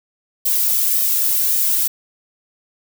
violet noise with flanger, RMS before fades -17 dBFS, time 0.45-1.88 s, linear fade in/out 10 ms, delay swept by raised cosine 1.6 to 2.37 ms, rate 1.8 Hz, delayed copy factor +0.75, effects none

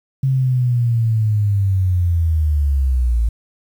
sine linear sweep, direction down, 134.9 to 55 Hz, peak -13 dBFS, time 0.23-3.29 s, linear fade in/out 5 ms, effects 8-bit

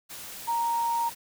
sine tone in noise, 932.3 Hz, A#5, in tune, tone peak -24 dBFS, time 0.47-1.1 s, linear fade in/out 20 ms, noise white, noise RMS -41 dBFS, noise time 0.09-1.15 s, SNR +14 dB, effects none

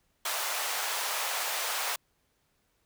pink high-pass noise, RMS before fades -32 dBFS, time 0.25-1.96 s, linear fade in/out 5 ms, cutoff 650 Hz, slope 24 dB/octave, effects pink hiss -73 dBFS RMS until 2.85 s

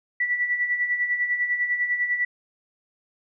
sine tone with tremolo, 1959 Hz, B6, 15 cents flat, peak -19 dBFS, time 0.2-2.25 s, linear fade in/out 5 ms, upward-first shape sine, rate 10 Hz, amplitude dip 60%, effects none

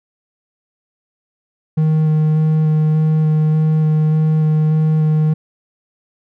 triangle tone with vibrato, 155.56 Hz, D#3, in tune, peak -9 dBFS, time 1.77-5.34 s, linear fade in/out 10 ms, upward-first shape square, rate 1.7 Hz, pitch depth 9 cents each way, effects none

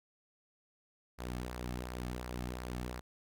sawtooth tone with flanger, 61.5 Hz, B1, 7 cents flat, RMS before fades -41 dBFS, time 1.18-3.01 s, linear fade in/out 20 ms, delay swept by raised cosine 0.29 to 2.09 ms, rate 2.8 Hz, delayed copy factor -0.5, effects none

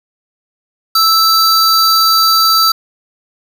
square tone pair together, 1318.5 / 4653 Hz, E6 / D8, 0 / -17 cents, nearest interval octave + minor seventh, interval 2183 cents, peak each -11 dBFS, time 0.95-2.72 s, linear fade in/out 5 ms, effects none

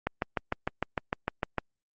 click train, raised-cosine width 0.5 ms, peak -12 dBFS, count 11, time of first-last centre 0.07-1.583 s, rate 6.61 Hz, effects Opus 48 kbps

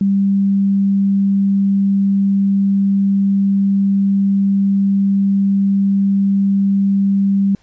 sine tone, 197.1 Hz, G3, 10 cents sharp, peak -11 dBFS, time 0.01-7.55 s, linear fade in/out 2 ms, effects pink hiss -56 dBFS RMS until 7.62 s + resampled to 16000 Hz

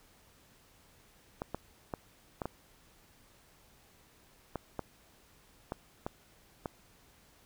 clicks, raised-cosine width 1 ms, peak -21 dBFS, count 10, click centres 1.419 / 1.546 / 1.938 / 2.418 / 2.456 / 4.557 / 4.793 / 5.721 / 6.065 / 6.658 s, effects pink hiss -63 dBFS RMS until 7.45 s

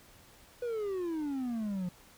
triangle exponential sweep, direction down, 495.2 to 174.61 Hz, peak -30 dBFS, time 0.62-1.89 s, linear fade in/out 5 ms, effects pink hiss -58 dBFS RMS until 2.17 s

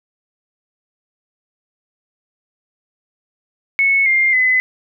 sine tone with pitch steps, 2202 / 2110 / 2022 Hz, C#7 / C7 / B6, -12 / +14 / +40 cents, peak -11 dBFS, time 3.79-4.6 s, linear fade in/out 0 ms, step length 270 ms, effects none

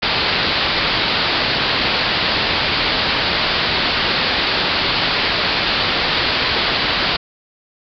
white low-pass noise, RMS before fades -18 dBFS, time 0.02-7.17 s, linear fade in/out 10 ms, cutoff 4800 Hz, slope 96 dB/octave, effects none

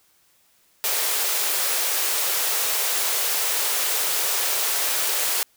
white high-pass noise, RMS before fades -23 dBFS, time 0.84-5.43 s, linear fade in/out 0 ms, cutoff 370 Hz, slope 48 dB/octave, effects white hiss -61 dBFS RMS until 5.56 s

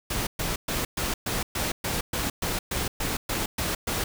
pink noise bursts, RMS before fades -28 dBFS, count 14, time 0.1-4.04 s, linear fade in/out 5 ms, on 170 ms, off 120 ms, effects none

